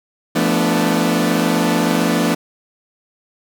sawtooth chord, B half-diminished seventh, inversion second, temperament equal with one note detuned, 171.32 / 220 / 246.9 / 293.7 Hz, F3 / A3 / B3 / D4, -33 / 0 / 0 / 0 cents, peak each -16 dBFS, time 0.35-2.35 s, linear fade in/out 10 ms, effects none

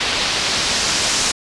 white noise with low-pass filter sweep, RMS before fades -19 dBFS, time 0-1.32 s, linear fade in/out 10 ms, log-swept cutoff 3900 to 6600 Hz, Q 1.3, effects resampled to 24000 Hz

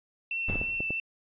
sine tone with vibrato, 2682 Hz, E7, 29 cents sharp, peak -29 dBFS, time 0.31-1 s, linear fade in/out 2 ms, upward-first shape sine, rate 3 Hz, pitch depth 16 cents each way
brown noise with exponential decay, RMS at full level -29 dBFS, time 0.48-0.99 s, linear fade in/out 5 ms, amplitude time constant 110 ms
clicks, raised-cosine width 2 ms, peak -21 dBFS, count 5, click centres 0.499 / 0.556 / 0.615 / 0.805 / 0.906 s
effects resampled to 8000 Hz

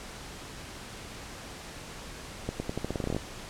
accelerating click train, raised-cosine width 2 ms, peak -17 dBFS, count 14, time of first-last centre 2.49-3.165 s, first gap 110 ms, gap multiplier 0.86, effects pink hiss -43 dBFS RMS until 3.49 s + low-pass 9000 Hz 12 dB/octave

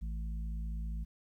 harmonic tone, 55 Hz, A1, in tune, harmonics 1 / 3 / 4, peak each -35 / -46 / -52 dBFS, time 0.01-1.05 s, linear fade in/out 20 ms, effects 12-bit

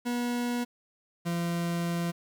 40% pulse tone pair in turn, 242 / 171.12 Hz, B3 / F3, -35 / -35 cents, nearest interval tritone, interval 600 cents, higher first, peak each -27 dBFS, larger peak neither, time 0.05-0.65 / 1.25-2.12 s, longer second, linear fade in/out 20 ms, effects 10-bit

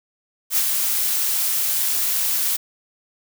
blue noise with ADSR envelope, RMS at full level -17 dBFS, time 0.5-2.57 s, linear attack 72 ms, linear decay 50 ms, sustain -4 dB, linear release 12 ms, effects none

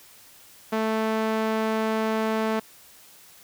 sawtooth tone with band-pass filter, 220 Hz, A3, in tune, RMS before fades -25 dBFS, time 0.72-2.6 s, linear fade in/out 10 ms, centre 780 Hz, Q 0.51, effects white hiss -51 dBFS RMS until 3.43 s

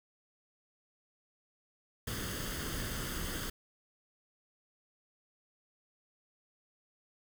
pink noise with comb filter, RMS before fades -38 dBFS, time 2.07-3.5 s, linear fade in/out 5 ms, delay 0.62 ms, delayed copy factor +0.6, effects none

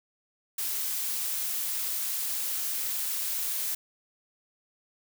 blue noise, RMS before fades -31 dBFS, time 0.58-3.75 s, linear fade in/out 5 ms, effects none

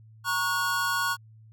square chord, F# major, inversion first, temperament equal with one note detuned, 932.3 / 1108.7 / 1451.2 Hz, A#5 / C#6 / F#6, 0 / 0 / -34 cents, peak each -34 / -30 / -28 dBFS, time 0.24-1.17 s, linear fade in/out 50 ms, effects added 110 Hz sine -49 dBFS peak until 1.52 s

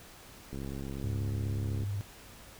click train, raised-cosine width 3 ms, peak -27 dBFS, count 90, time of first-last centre 0.53-1.835 s, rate 68.2 Hz
sine tone with vibrato, 100.6 Hz, G2, 45 cents sharp, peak -31 dBFS, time 1.04-2.01 s, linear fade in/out 0 ms, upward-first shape sine, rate 19 Hz, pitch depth 75 cents each way
effects pink hiss -52 dBFS RMS until 2.59 s

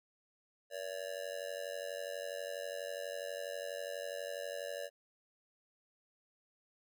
square tone with amplitude modulation, 570 Hz, C#5, 48 cents sharp, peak -36 dBFS, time 0.7-4.9 s, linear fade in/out 50 ms, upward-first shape sine, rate 92.2 Hz, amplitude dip 100%, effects none

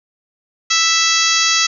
harmonic tone, 659 Hz, E5, 1 cent flat, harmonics 2 / 3 / 4 / 5 / 6 / 7 / 8 / 9 / 10, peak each -21 / -21 / -21 / -21 / -21 / -21 / -21 / -21 / -21 dBFS, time 0.7-1.67 s, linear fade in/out 10 ms, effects none

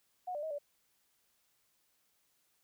sine tone with pitch steps, 728 / 590 / 633 / 579 Hz, F#5 / D5 / D#5 / D5, -28 / +8 / +30 / -25 cents, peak -36 dBFS, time 0.27-0.586 s, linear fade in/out 10 ms, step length 79 ms, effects white hiss -75 dBFS RMS until 2.63 s

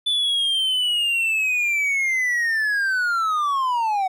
triangle linear sweep, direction down, 3501 to 740 Hz, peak -17 dBFS, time 0.06-4.08 s, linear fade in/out 10 ms, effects none

